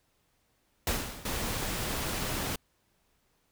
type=noise with exponential decay; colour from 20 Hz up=pink; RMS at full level=-27 dBFS; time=0.87-1.56 s; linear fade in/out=2 ms; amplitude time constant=150 ms
type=noise; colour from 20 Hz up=pink; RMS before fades=-33 dBFS; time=1.25-2.56 s; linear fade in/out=5 ms
effects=pink hiss -72 dBFS RMS until 3.51 s